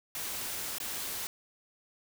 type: noise with dropouts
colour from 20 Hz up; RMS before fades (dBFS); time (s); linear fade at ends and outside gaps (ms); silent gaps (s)
white; -37; 0.15-1.27; 1; 0.783-0.801
effects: none